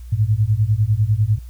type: beating tone pair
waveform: sine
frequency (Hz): 102.3 / 112.3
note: G#2 / A2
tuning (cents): -26 / +36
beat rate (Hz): 10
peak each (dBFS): -17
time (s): 0.12-1.39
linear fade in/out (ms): 10
effects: added 60 Hz sine -32 dBFS peak until 1.49 s + white hiss -55 dBFS RMS until 1.49 s